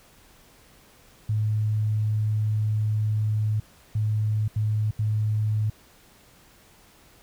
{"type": "tone bursts at uneven times", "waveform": "sine", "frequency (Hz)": 107.3, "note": "A2", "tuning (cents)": -43, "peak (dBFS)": -21, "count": 4, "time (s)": [[1.29, 3.6], [3.95, 4.48], [4.56, 4.91], [4.99, 5.7]], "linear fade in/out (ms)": 5, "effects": ["pink hiss -55 dBFS RMS until 7.22 s"]}